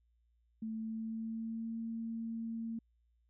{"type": "tone with pitch glide", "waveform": "sine", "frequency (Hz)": [221.1, 227.3], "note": ["A3", "A#3"], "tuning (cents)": [9, -43], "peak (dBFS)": -37, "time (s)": [0.62, 2.79], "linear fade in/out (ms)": 5, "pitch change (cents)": 48, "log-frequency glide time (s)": [0.76, 1.77], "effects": ["added 58 Hz sine -70 dBFS peak until 3.29 s"]}